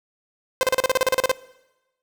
sawtooth tone bursts, 518 Hz, C5, 17 cents flat, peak -12 dBFS, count 13, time 0.61-1.315 s, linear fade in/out 0 ms, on 21 ms, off 36 ms, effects noise-tail reverb RT60 1.0 s tail -21 dB re dry

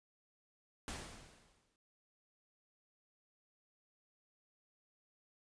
pink noise with exponential decay, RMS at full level -42 dBFS, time 0.88-1.76 s, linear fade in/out 1 ms, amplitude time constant 190 ms, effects resampled to 22050 Hz

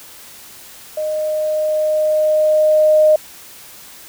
sine tone with level ramp, 616 Hz, D#5, 17 cents flat, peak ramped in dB -18 to -7 dBFS, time 0.97-3.16 s, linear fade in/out 5 ms, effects white hiss -39 dBFS RMS until 4.08 s

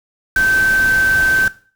sine tone in noise, 1546 Hz, G6, 24 cents flat, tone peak -11 dBFS, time 0.36-1.48 s, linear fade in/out 2 ms, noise pink, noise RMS -26 dBFS, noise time 0.36-1.48 s, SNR +12 dB, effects noise-tail reverb RT60 0.4 s tail -17 dB re dry

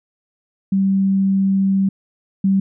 sine tone pair in turn, 193.9 / 193.9 Hz, G3 / G3, -19 / -19 cents, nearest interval unison, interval 0 cents, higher neither, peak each -13 / -12 dBFS, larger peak second, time 0.72-1.89 / 2.44-2.6 s, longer first, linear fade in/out 5 ms, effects none

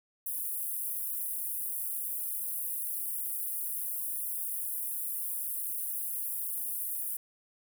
pink high-pass noise, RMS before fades -35 dBFS, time 0.26-7.17 s, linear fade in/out 5 ms, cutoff 10000 Hz, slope 48 dB/octave, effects none

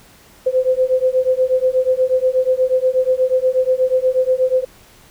sine beating tone pair, 510 / 518.3 Hz, C5 / C5, -44 / -16 cents, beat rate 8.3 Hz, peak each -16 dBFS, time 0.46-4.65 s, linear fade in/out 10 ms, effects pink hiss -47 dBFS RMS until 5.1 s

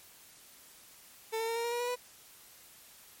30% pulse tone with pitch steps, 446 / 452.5 / 459.1 / 465.7 / 472.5 / 479.4 / 486.4 / 493.4 Hz, A4 / A4 / A#4 / A#4 / A#4 / A#4 / B4 / B4, +23 / +48 / -26 / -2 / +23 / +48 / -26 / -2 cents, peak -29 dBFS, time 1.32-1.96 s, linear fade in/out 20 ms, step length 80 ms, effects white hiss -56 dBFS RMS until 3.2 s + MP3 64 kbps

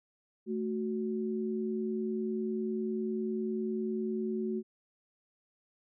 sine tone pair together, 220 / 370 Hz, A3 / F#4, 0 / 0 cents, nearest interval major sixth, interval 900 cents, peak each -33 / -34 dBFS, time 0.46-4.63 s, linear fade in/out 50 ms, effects none

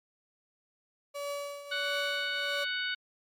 35% pulse tone with tremolo, 571 Hz, D5, 49 cents flat, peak -31 dBFS, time 1.14-2.65 s, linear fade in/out 20 ms, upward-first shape triangle, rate 1.5 Hz, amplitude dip 75%
harmonic tone, 742 Hz, F#5, 5 cents sharp, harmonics 2 / 3 / 4 / 5 / 6, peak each -33 / -39 / -37 / -39 / -43 dBFS, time 1.71-2.95 s, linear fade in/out 10 ms
effects MP3 64 kbps

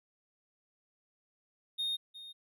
triangle tone with echo, 3695 Hz, A#7, 16 cents flat, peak -30 dBFS, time 1.78-1.97 s, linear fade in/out 20 ms, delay 360 ms, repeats 1, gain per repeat -14 dB, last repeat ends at 2.33 s, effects none

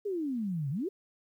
sine exponential two-way sweep, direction down then up, 424.9 to 130.81 to 424.9 Hz, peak -30 dBFS, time 0.05-0.89 s, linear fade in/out 10 ms, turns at 0.7 s, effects 11-bit

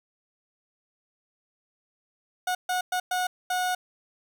30% pulse tone bursts at uneven times, 730 Hz, F#5, 24 cents flat, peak -22 dBFS, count 5, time 2.47-2.55 / 2.69-2.81 / 2.92-3 / 3.11-3.27 / 3.5-3.75 s, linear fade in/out 5 ms, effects 10-bit

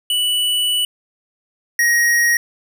square tone pair in turn, 2960 / 1885.3 Hz, F#7 / A#6, 0 / +19 cents, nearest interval minor sixth, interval 781 cents, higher first, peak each -16 / -13 dBFS, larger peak second, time 0.1-0.85 / 1.79-2.37 s, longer first, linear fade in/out 2 ms, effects none

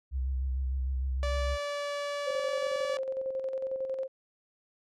sine tone with vibrato, 65.41 Hz, C2, in tune, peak -28 dBFS, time 0.11-1.58 s, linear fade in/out 50 ms, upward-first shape sine, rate 6.6 Hz, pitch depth 42 cents each way
sawtooth tone with pitch glide, 580 to 575.7 Hz, D5 to D5, -22 to -35 cents, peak -28 dBFS, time 1.23-2.97 s, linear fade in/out 0 ms, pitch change -13 cents, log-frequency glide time 1.48-1.94 s
sine tone with tremolo, 529 Hz, C5, 19 cents sharp, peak -29 dBFS, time 2.26-4.08 s, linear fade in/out 20 ms, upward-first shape square, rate 11 Hz, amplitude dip 45%
effects low-pass 6000 Hz 12 dB/octave

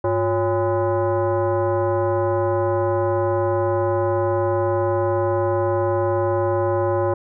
sine tone with frequency modulation, 101 Hz, G#2, 48 cents flat, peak -17 dBFS, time 0.04-7.14 s, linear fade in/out 5 ms, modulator 457 Hz, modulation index 1.7, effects none

